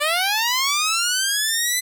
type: linear sweep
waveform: 10% pulse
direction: up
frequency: 574 to 2028 Hz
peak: -10 dBFS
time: 0-1.81 s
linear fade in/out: 20 ms
effects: none